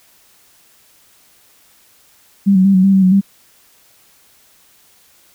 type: tone with pitch steps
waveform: sine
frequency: 198.1 / 187.1 / 196 / 186.2 / 195.2 / 191.9 / 185 / 196.8 Hz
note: G3 / F#3 / G3 / F#3 / G3 / G3 / F#3 / G3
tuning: +18 / +20 / 0 / +11 / -7 / -37 / 0 / +7 cents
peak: -7 dBFS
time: 2.46-3.212 s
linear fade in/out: 20 ms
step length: 94 ms
effects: white hiss -51 dBFS RMS until 5.34 s